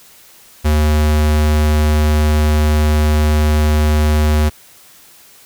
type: tone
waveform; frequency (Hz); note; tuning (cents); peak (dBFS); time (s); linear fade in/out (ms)
square; 75.9; D#2; -42; -11; 0.64-4.5; 20
effects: white hiss -44 dBFS RMS until 5.45 s